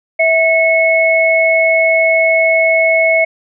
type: tone pair together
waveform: sine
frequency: 652 / 2193 Hz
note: E5 / C#7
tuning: -19 / -19 cents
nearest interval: octave + major sixth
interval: 2100 cents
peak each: -11 dBFS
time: 0.19-3.25 s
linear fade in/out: 10 ms
effects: none